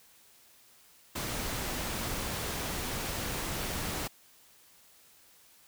pink noise, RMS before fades -35 dBFS, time 1.15-4.08 s, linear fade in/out 10 ms, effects white hiss -60 dBFS RMS until 5.67 s

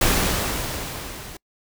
pink noise with level ramp, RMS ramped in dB -18 to -38 dBFS, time 0.01-1.37 s, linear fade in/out 5 ms, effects noise-tail reverb RT60 0.1 s tail -26 dB re dry

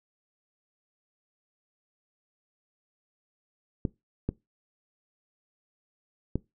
clicks, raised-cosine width 3 ms, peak -14 dBFS, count 3, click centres 3.852 / 4.29 / 6.356 s, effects noise-tail reverb RT60 0.2 s tail -21 dB re dry

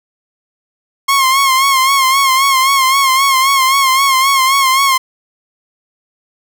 sawtooth tone with vibrato, 1075 Hz, C6, 47 cents sharp, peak -5 dBFS, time 1.08-4.98 s, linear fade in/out 10 ms, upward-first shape sine, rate 3.8 Hz, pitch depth 60 cents each way, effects none

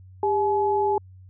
sine tone pair together, 401.4 / 850 Hz, G4 / G#5, +41 / +40 cents, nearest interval octave + minor second, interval 1299 cents, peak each -22 dBFS, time 0.23-0.98 s, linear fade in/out 2 ms, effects added 93 Hz sine -44 dBFS peak until 1.29 s

